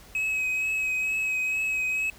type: tone with vibrato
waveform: triangle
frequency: 2549 Hz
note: D#7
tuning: 41 cents sharp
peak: -23 dBFS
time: 0.15-2.1 s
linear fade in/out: 2 ms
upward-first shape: triangle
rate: 2.2 Hz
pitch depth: 24 cents each way
effects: added 50 Hz sine -56 dBFS peak until 2.18 s + pink hiss -51 dBFS RMS until 2.18 s